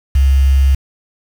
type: tone with quantisation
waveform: sine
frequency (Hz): 67.7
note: C#2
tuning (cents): -40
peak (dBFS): -7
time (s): 0.15-0.75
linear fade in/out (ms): 5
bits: 5
effects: none